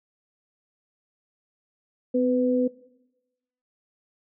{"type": "tone pair together", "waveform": "sine", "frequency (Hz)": [253.3, 499], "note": ["B3", "B4"], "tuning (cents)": [44, 18], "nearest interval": "octave", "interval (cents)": 1174, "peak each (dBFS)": -22, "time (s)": [2.14, 2.68], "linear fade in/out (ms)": 10, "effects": ["noise-tail reverb RT60 1.0 s tail -20 dB re dry"]}